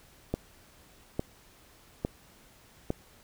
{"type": "click train", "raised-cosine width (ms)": 2, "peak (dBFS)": -15, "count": 4, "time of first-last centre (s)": [0.34, 2.904], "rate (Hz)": 1.17, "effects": ["pink hiss -58 dBFS RMS until 3.23 s"]}